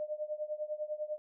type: tone with tremolo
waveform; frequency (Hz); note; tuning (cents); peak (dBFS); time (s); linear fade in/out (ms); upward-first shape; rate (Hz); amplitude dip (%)
sine; 606; D#5; -46; -31; 0-1.18; 0; triangle; 10; 95
effects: none